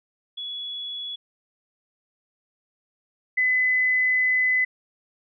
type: tone pair in turn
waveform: sine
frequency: 3387 / 2014 Hz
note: G#7 / B6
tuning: +33 / +33 cents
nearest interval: major sixth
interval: 900 cents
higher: first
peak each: -30 / -18 dBFS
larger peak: second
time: 0.37-1.16 / 3.37-4.65 s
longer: second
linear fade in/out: 10 ms
effects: none